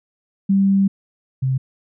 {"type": "tone pair in turn", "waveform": "sine", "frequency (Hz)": [195.7, 131.53], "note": ["G3", "C3"], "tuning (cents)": [-3, 9], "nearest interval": "perfect fifth", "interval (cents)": 688, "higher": "first", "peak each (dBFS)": [-12, -16], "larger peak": "first", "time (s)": [[0.49, 0.88], [1.42, 1.58]], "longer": "first", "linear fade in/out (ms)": 10, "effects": []}